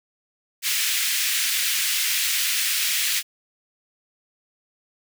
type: high-pass noise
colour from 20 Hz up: pink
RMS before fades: -23 dBFS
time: 0.62-3.23 s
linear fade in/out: 50 ms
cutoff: 2000 Hz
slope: 24 dB/octave
effects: none